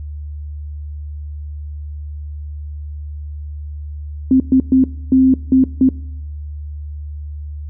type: tone bursts at uneven times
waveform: sine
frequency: 261.6 Hz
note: C4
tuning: in tune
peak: -7 dBFS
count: 6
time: 4.31-4.4 / 4.52-4.6 / 4.72-4.84 / 5.12-5.34 / 5.52-5.64 / 5.81-5.89 s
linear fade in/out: 2 ms
effects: noise-tail reverb RT60 0.8 s tail -22 dB re dry + added 74 Hz sine -25 dBFS peak until 7.69 s